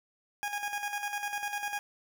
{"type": "tone with tremolo", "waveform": "20% pulse", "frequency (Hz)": 821, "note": "G#5", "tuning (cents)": -20, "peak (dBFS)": -26, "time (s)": [0.43, 1.79], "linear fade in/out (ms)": 0, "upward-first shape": "square", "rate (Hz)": 10, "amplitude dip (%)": 55, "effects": []}